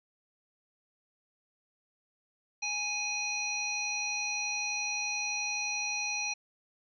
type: harmonic tone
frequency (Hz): 830.6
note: G#5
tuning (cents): 0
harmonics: 1 / 3 / 5 / 7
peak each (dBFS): -42 / -33 / -39 / -37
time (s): 2.62-6.34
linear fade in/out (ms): 10
effects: none